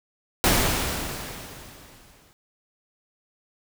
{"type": "noise with exponential decay", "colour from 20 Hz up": "pink", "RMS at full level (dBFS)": -18, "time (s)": [0.44, 2.33], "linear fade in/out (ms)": 0, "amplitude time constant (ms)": 410, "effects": []}